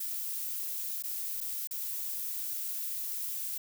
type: noise with dropouts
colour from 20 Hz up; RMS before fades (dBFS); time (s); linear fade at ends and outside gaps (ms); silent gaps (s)
violet; -36; 0-3.58; 5; 1.025-1.036 / 1.406-1.411 / 1.673-1.709
effects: none